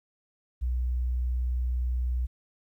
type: tone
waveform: sine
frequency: 61.74 Hz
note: B1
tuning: in tune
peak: -25 dBFS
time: 0.61-2.27 s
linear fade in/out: 20 ms
effects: 11-bit